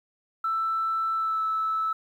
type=tone with pitch glide; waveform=sine; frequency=1326 to 1309.3 Hz; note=E6 to E6; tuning=+10 to -12 cents; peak=-23 dBFS; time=0.44-1.93 s; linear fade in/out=5 ms; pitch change=-22 cents; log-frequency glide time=1.13-1.43 s; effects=tanh soft clip ceiling -19 dBFS + 10-bit